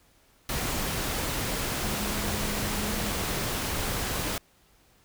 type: tone in noise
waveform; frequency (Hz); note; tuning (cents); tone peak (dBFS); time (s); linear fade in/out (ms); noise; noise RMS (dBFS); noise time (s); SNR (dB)
sine; 207.7; G#3; 0; -35; 1.84-3.1; 2; pink; -30; 0.49-4.38; -8
effects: pink hiss -62 dBFS RMS until 5.04 s